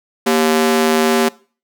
sawtooth ring-modulated tone, 314.2 Hz, D#4, 17 cents sharp, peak -5 dBFS, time 0.26-1.29 s, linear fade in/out 10 ms, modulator 79.1 Hz, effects noise-tail reverb RT60 0.4 s tail -22 dB re dry

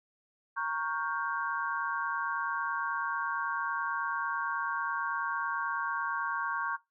sine chord, G half-diminished seventh, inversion first, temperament equal with one note detuned, 932.3 / 1108.7 / 1418.9 / 1568 Hz, Bb5 / Db6 / F6 / G6, 0 / 0 / +27 / 0 cents, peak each -37 / -34 / -39 / -35 dBFS, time 0.56-6.77 s, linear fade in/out 20 ms, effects noise-tail reverb RT60 0.2 s tail -19 dB re dry

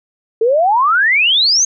sine exponential sweep, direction up, 430.9 to 6550 Hz, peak -9 dBFS, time 0.41-1.65 s, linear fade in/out 5 ms, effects none

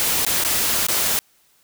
white noise with dropouts, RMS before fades -20 dBFS, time 0-1.19 s, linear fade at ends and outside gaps 0 ms, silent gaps 0.249-0.265 / 0.438-0.448 / 0.867-0.885 s, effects white hiss -59 dBFS RMS until 1.63 s

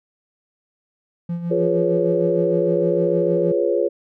triangle tone with tremolo, 171.5 Hz, F3, 31 cents flat, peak -19 dBFS, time 1.29-3.52 s, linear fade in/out 5 ms, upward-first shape sine, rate 6.5 Hz, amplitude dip 55%
sine chord, C# dominant seventh, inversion first, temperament equal, 349.2 / 415.3 / 493.9 / 554.4 Hz, E#4 / G#4 / B4 / C#5, 0 / 0 / 0 / 0 cents, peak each -22 dBFS, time 1.5-3.89 s, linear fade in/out 20 ms
effects none

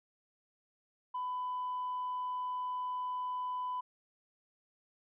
sine tone, 1000 Hz, B5, 21 cents sharp, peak -33 dBFS, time 1.14-3.81 s, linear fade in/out 10 ms, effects tanh soft clip ceiling -31 dBFS

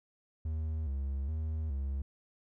triangle tone with vibrato, 73.42 Hz, D2, in tune, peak -30 dBFS, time 0.45-2.02 s, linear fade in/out 5 ms, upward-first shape square, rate 1.2 Hz, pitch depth 120 cents each way, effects none

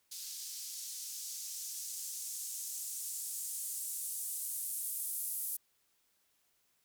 violet noise with band-pass filter sweep, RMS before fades -41 dBFS, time 0.11-5.57 s, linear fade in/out 10 ms, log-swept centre 4800 to 11000 Hz, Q 1.5, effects white hiss -75 dBFS RMS until 6.84 s

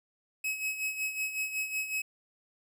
45% pulse tone with tremolo, 2561 Hz, D#7, 49 cents sharp, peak -29 dBFS, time 0.44-2.02 s, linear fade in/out 5 ms, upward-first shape sine, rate 5.4 Hz, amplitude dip 65%, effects none

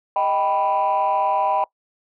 sine chord, Eb augmented, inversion none, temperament equal with one note detuned, 624.4 / 784 / 987.8 Hz, Eb5 / G5 / B5, +6 / 0 / 0 cents, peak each -23 / -19 / -20 dBFS, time 0.16-1.64 s, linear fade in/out 2 ms, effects noise-tail reverb RT60 0.1 s tail -21 dB re dry + tanh soft clip ceiling -12 dBFS

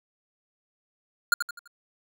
square tone with echo, 1423 Hz, F6, 32 cents sharp, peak -17 dBFS, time 1.32-1.34 s, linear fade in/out 2 ms, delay 84 ms, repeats 4, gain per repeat -8 dB, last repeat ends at 1.676 s, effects none

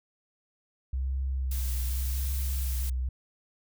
sine tone with vibrato, 64.8 Hz, C2, 16 cents flat, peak -27 dBFS, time 0.93-3.09 s, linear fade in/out 5 ms, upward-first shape sine, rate 0.88 Hz, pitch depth 45 cents each way
blue noise, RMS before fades -39 dBFS, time 1.51-2.9 s, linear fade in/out 5 ms
effects none

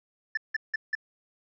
triangle tone bursts, 1759 Hz, A6, 1 cent flat, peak -23 dBFS, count 4, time 0.35-0.952 s, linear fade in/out 5 ms, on 23 ms, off 170 ms, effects resampled to 16000 Hz

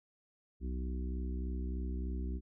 harmonic tone, 63.3 Hz, B1, 43 cents sharp, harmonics 1 / 3 / 4 / 5 / 6, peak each -35 / -45 / -47 / -49 / -51 dBFS, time 0.6-2.41 s, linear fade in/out 50 ms, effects none

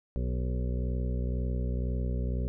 harmonic tone with a mistuned harmonic, 62 Hz, B1, 7 cents sharp, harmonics 1 / 2 / 3 / 4 / 6 / 7 / 8 / 9, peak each -29 / -35 / -39 / -41 / -45 / -46 / -47 / -48 dBFS, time 0.16-2.48 s, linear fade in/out 0 ms, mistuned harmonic 6, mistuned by +17 cents, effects none

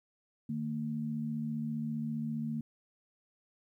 sine tone pair together, 152.46 / 227.5 Hz, D#3 / A#3, -35 / -42 cents, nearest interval perfect fifth, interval 693 cents, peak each -38 / -34 dBFS, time 0.49-2.61 s, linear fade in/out 5 ms, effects 12-bit

